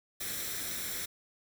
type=noise with comb filter; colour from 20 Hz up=white; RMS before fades=-37 dBFS; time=0.2-1.06 s; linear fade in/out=10 ms; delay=0.53 ms; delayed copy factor=+0.6; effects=none